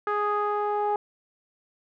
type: tone with low-pass filter sweep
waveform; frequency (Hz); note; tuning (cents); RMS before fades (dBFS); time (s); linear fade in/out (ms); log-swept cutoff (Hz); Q
sawtooth; 415.3; G#4; 0; -26; 0.07-0.96; 2; 1400 to 910; 4.6
effects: none